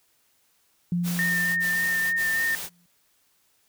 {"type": "tone with exponential decay", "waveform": "sine", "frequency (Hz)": 174.61, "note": "F3", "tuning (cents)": 0, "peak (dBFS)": -21, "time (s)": [0.92, 2.86], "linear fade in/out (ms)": 2, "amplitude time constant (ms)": 420}
{"type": "noise bursts", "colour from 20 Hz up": "white", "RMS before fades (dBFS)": -34, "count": 3, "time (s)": [1.03, 2.698], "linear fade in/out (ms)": 50, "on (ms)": 540, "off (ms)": 24}
{"type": "tone with vibrato", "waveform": "sine", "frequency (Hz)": 1814, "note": "A#6", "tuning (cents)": -48, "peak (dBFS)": -22, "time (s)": [1.19, 2.55], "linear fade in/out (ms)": 0, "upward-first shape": "triangle", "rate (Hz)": 3.4, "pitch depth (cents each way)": 24}
{"effects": ["white hiss -66 dBFS RMS until 3.68 s"]}